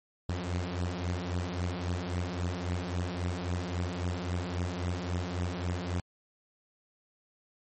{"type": "beating tone pair", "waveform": "sawtooth", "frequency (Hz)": [87, 90.7], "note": ["F2", "F#2"], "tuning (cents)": [-6, -34], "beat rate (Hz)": 3.7, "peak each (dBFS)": -30, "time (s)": [0.29, 6], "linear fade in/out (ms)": 0, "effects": ["MP3 32 kbps"]}